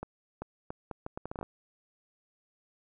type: accelerating click train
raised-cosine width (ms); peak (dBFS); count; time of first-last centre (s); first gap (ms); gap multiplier
1; -23; 12; 0.03-1.429; 390; 0.73
effects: none